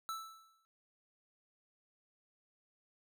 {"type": "tone with exponential decay", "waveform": "square", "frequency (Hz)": 1318.5, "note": "E6", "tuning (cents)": 0, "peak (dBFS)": -37, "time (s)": [0.09, 0.65], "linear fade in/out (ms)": 0, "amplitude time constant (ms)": 120, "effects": []}